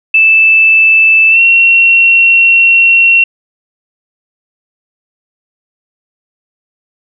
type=tone with pitch glide; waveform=sine; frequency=2637 to 2727 Hz; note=E7 to F7; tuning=0 to -42 cents; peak=-3 dBFS; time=0.14-3.24 s; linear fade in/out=5 ms; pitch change=+58 cents; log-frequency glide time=1.3-1.4 s; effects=none

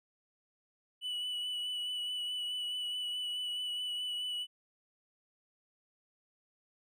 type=tone with vibrato; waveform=triangle; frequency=2960 Hz; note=F#7; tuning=in tune; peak=-33 dBFS; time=1.01-4.47 s; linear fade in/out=50 ms; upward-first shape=sine; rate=4.7 Hz; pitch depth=19 cents each way; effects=none

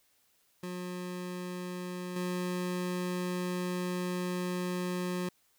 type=tone with level steps; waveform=25% pulse; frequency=180 Hz; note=F#3; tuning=47 cents flat; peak=-33 / -28 dBFS; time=0.63-5.29 s; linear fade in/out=5 ms; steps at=2.16 s; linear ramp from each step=2 ms; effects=white hiss -70 dBFS RMS until 5.58 s

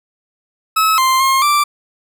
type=tone with pitch steps; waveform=40% pulse; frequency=1293 / 1047 / 1069 / 1173 Hz; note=E6 / C6 / C6 / D6; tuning=-34 / +1 / +37 / -2 cents; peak=-10 dBFS; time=0.76-1.64 s; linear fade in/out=10 ms; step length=220 ms; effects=none

